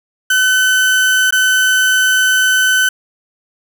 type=tone with dropouts; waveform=35% pulse; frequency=1516 Hz; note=F#6; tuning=42 cents sharp; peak=-8 dBFS; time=0.3-2.89 s; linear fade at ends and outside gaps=5 ms; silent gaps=1.308-1.324 s; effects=none